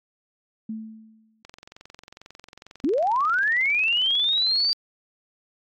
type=tone with exponential decay; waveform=sine; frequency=220 Hz; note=A3; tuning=in tune; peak=-27 dBFS; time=0.69-1.43 s; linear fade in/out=5 ms; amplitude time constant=160 ms
type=click train; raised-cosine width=0.2 ms; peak=-26 dBFS; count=73; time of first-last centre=1.45-4.693 s; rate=22.2 Hz
type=linear sweep; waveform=sine; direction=up; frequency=239.3 to 4699 Hz; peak=-19 dBFS; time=2.84-4.73 s; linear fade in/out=0 ms
effects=AAC 64 kbps